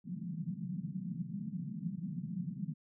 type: band-pass noise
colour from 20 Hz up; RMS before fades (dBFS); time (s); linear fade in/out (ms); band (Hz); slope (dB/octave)
white; -40; 0.04-2.74; 20; 150 to 200; 48
effects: none